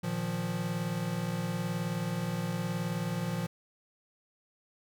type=chord; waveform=square; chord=Bb suspended fourth; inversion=none; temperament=equal; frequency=116.54 / 155.56 / 174.61 Hz; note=Bb2 / Eb3 / F3; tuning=0 / 0 / 0 cents; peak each=-38 / -38 / -34 dBFS; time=0.03-3.47 s; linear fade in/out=10 ms; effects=none